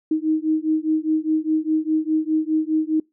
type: beating tone pair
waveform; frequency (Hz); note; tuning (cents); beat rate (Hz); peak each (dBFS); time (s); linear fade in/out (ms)
sine; 311.1 / 316; D#4 / D#4; 0 / +27; 4.9; -21; 0.11-3; 5
effects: noise-tail reverb RT60 0.2 s tail -25 dB re dry